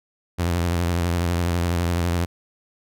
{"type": "tone with vibrato", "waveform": "sawtooth", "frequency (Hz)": 86.4, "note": "F2", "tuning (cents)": -18, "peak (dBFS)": -16, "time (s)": [0.38, 2.26], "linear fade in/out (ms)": 20, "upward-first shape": "sine", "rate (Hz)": 12, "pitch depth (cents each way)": 58, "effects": []}